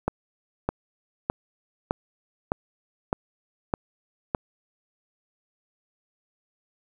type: click train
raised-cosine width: 1 ms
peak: -9 dBFS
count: 8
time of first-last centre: 0.08-4.348 s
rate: 1.64 Hz
effects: 8-bit